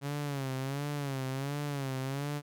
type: tone with vibrato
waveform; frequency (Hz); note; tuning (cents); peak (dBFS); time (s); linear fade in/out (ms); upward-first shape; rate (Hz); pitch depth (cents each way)
sawtooth; 138.59; C#3; 0; -29; 0.01-2.42; 50; sine; 1.4; 95
effects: none